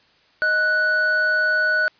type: tone pair together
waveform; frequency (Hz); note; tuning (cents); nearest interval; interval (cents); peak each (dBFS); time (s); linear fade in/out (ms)
triangle; 622.3 / 1480; D#5 / F#6; 0 / 0; octave + minor third; 1500; -25 / -15; 0.42-1.88; 0
effects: white hiss -57 dBFS RMS until 1.99 s + resampled to 11025 Hz